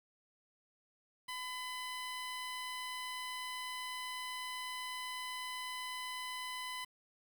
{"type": "tone", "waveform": "15% pulse", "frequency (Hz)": 1008, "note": "B5", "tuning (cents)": 35, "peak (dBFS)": -34, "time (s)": [1.28, 6.85], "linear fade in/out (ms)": 10, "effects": ["10-bit"]}